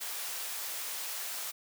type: high-pass noise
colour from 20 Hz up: white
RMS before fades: -38 dBFS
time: 0-1.52 s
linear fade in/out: 20 ms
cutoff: 590 Hz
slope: 12 dB/octave
effects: none